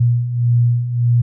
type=beating tone pair; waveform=sine; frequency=118.6 / 120.3 Hz; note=A#2 / B2; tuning=+30 / -45 cents; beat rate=1.7 Hz; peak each=-19 / -13 dBFS; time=0-1.22 s; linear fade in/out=10 ms; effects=none